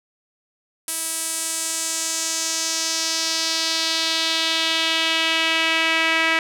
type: tone with band-pass filter sweep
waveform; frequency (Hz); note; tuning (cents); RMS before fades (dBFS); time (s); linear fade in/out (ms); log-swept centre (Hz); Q
sawtooth; 324.9; E4; -25; -22; 0.88-6.39; 2; 10000 to 2200; 2.2
effects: none